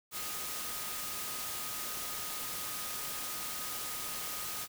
sine tone in noise, 1247 Hz, D#6, 3 cents sharp, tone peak -48 dBFS, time 0.11-4.68 s, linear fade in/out 50 ms, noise white, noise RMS -39 dBFS, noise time 0.11-4.68 s, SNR -12 dB, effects none

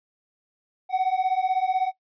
triangle beating tone pair, 742 / 758 Hz, F#5 / F#5, +5 / +42 cents, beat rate 16 Hz, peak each -22 dBFS, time 0.89-1.92 s, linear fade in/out 50 ms, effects noise-tail reverb RT60 0.1 s tail -18 dB re dry + resampled to 11025 Hz

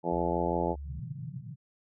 harmonic tone, 85.8 Hz, F2, 30 cents flat, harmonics 2 / 3 / 4 / 5 / 6 / 7 / 8 / 9 / 10, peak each -35 / -38 / -34 / -35 / -35 / -36 / -37 / -39 / -34 dBFS, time 0.03-0.76 s, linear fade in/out 50 ms
sine tone, 70.7 Hz, C#2, 35 cents sharp, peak -37 dBFS, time 0.12-1 s, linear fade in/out 5 ms
pink band-pass noise, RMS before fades -40 dBFS, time 0.84-1.56 s, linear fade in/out 50 ms, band 120 to 160 Hz, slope 48 dB/octave
effects none

